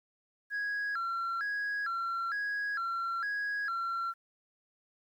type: tone with vibrato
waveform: sine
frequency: 1503 Hz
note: F#6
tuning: 27 cents sharp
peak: -29 dBFS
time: 0.5-4.14 s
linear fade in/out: 50 ms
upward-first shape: square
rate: 1.1 Hz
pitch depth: 170 cents each way
effects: tanh soft clip ceiling -30 dBFS + 11-bit